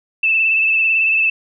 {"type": "tone with vibrato", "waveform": "sine", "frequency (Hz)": 2637, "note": "E7", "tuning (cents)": 0, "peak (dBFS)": -12, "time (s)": [0.23, 1.3], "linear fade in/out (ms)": 5, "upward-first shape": "sine", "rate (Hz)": 18, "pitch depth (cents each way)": 32, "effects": []}